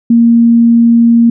sine tone, 233.1 Hz, A#3, in tune, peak -3 dBFS, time 0.1-1.3 s, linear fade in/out 5 ms, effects none

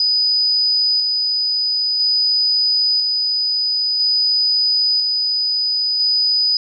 sine tone with tremolo, 4978 Hz, D#8, in tune, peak -13 dBFS, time 0-6.57 s, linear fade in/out 2 ms, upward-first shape square, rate 0.5 Hz, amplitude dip 25%, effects none

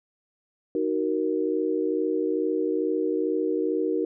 sine chord, D# minor, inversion none, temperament just, 311.1 / 373.4 / 466.7 Hz, D#4 / F#4 / A#4, 0 / +16 / +2 cents, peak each -27 / -27 / -27 dBFS, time 0.75-4.05 s, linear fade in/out 2 ms, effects none

